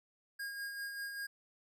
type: tone with tremolo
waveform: square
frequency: 1626 Hz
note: G#6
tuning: 37 cents flat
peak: -39 dBFS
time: 0.39-1.27 s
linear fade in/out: 10 ms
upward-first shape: sine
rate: 5.1 Hz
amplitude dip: 40%
effects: none